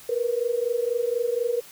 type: tone pair together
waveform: sine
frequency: 466.2 / 490.3 Hz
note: A#4 / B4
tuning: 0 / -13 cents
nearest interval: minor second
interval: 87 cents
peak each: -25 dBFS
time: 0.09-1.61 s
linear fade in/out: 5 ms
effects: white hiss -47 dBFS RMS until 1.71 s